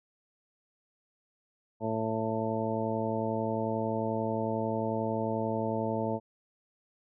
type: harmonic tone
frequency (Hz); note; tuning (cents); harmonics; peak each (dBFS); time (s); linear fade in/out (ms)
111.2; A2; +19; 1 / 2 / 3 / 4 / 5 / 6 / 8; -37 / -34 / -38 / -36 / -36 / -36 / -37; 1.8-6.2; 50
effects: none